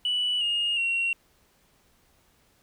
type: tone with pitch steps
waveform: sine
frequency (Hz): 2958 / 2847 / 2741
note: F#7 / F7 / F7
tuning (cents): -1 / +33 / -33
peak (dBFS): -22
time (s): 0.05-1.13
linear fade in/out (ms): 2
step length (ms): 360
effects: tanh soft clip ceiling -20 dBFS + pink hiss -64 dBFS RMS until 2.62 s